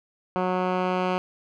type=tone with low-pass filter sweep; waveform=10% pulse; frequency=183.2 Hz; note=F#3; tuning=17 cents flat; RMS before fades=-25 dBFS; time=0.36-1.18 s; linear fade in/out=0 ms; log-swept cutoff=1500 to 2600 Hz; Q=0.95; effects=none